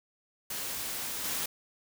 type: noise with level steps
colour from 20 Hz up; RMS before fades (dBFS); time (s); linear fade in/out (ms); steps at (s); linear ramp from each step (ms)
white; -36 / -33; 0.5-1.46; 5; 1.24; 10
effects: none